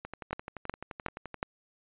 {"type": "two click trains", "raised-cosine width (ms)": 0.5, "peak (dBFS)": [-15, -24], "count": [4, 16], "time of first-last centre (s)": [[0.33, 1.429], [0.05, 1.343]], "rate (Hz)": [2.73, 11.6], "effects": ["resampled to 8000 Hz"]}